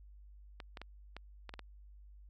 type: clicks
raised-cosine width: 0.3 ms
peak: -29 dBFS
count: 7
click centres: 0.602 / 0.772 / 0.816 / 1.166 / 1.493 / 1.539 / 1.593 s
effects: added 50 Hz sine -53 dBFS peak until 2.29 s